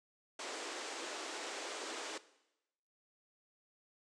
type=band-pass noise; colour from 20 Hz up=pink; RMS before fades=-44 dBFS; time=0.39-2.18 s; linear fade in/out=5 ms; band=300 to 8400 Hz; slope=48 dB/octave; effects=noise-tail reverb RT60 0.9 s tail -17 dB re dry